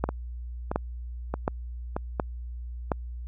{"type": "two click trains", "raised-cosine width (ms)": 1, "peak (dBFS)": [-10, -14], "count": [5, 4], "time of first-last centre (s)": [[0.04, 2.918], [0.09, 1.965]], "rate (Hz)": [1.39, 1.6], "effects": ["added 60 Hz sine -34 dBFS peak until 3.27 s"]}